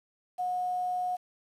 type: tone with quantisation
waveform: sine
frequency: 726 Hz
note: F#5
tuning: 33 cents flat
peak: -28 dBFS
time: 0.38-1.17 s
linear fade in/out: 20 ms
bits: 9
effects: resampled to 32000 Hz